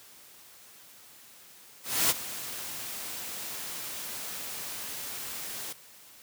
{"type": "noise with ADSR envelope", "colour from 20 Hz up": "white", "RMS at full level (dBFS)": -23, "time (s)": [1.83, 5.73], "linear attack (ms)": 270, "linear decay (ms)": 30, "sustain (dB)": -15, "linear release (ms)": 9, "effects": ["white hiss -53 dBFS RMS until 6.22 s", "high-pass 80 Hz 12 dB/octave"]}